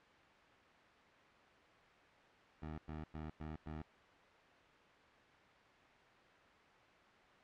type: tone bursts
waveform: 15% pulse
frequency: 77.7 Hz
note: D#2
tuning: 2 cents flat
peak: -38 dBFS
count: 5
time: 2.62-3.82 s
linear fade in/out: 5 ms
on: 160 ms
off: 100 ms
effects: white hiss -63 dBFS RMS until 7.43 s + low-pass 2000 Hz 12 dB/octave